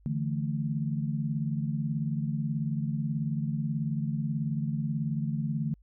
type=chord; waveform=sine; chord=D suspended second; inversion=none; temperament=just; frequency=146.83 / 165.19 / 220.2 Hz; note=D3 / E3 / A3; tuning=0 / +4 / +2 cents; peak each=-30 / -34 / -33 dBFS; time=0.06-5.74 s; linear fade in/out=0 ms; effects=added 50 Hz sine -56 dBFS peak until 5.82 s